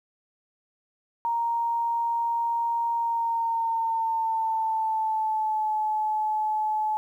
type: tone with pitch glide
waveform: sine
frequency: 932.3 to 859.9 Hz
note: A#5 to A5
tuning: 0 to -40 cents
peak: -23 dBFS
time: 1.25-6.97 s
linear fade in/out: 0 ms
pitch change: -140 cents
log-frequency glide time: 2.95-5.72 s
effects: 10-bit